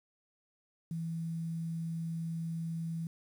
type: tone with quantisation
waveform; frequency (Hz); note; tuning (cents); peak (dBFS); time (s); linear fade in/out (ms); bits
sine; 164.81; E3; 0; -34; 0.91-3.07; 2; 10
effects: none